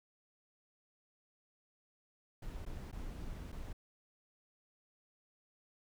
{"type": "noise with dropouts", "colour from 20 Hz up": "brown", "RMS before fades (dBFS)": -44, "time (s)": [2.42, 3.73], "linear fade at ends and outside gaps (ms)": 5, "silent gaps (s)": [[2.653, 2.662], [2.915, 2.926], [3.52, 3.525]], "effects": []}